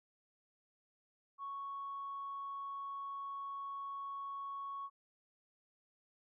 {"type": "tone", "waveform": "sine", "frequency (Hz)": 1108.7, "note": "C#6", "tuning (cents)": 0, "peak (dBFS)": -40, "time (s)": [1.38, 4.9], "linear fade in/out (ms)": 50, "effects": ["tanh soft clip ceiling -36 dBFS"]}